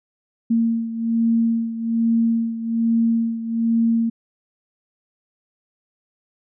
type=beating tone pair; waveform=sine; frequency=228.8 / 230 Hz; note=A#3 / A#3; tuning=-32 / -23 cents; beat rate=1.2 Hz; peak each=-18 / -23 dBFS; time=0.5-4.1 s; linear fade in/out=10 ms; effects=none